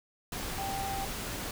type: tone in noise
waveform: sine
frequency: 784 Hz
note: G5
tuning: in tune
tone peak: -34 dBFS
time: 0.58-1.05 s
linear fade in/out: 2 ms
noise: pink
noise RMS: -37 dBFS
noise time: 0.32-1.51 s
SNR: 0 dB
effects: none